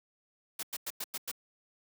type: noise bursts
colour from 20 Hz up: white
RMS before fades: -37 dBFS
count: 6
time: 0.59-1.315 s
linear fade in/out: 5 ms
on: 40 ms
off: 97 ms
effects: high-pass 200 Hz 12 dB/octave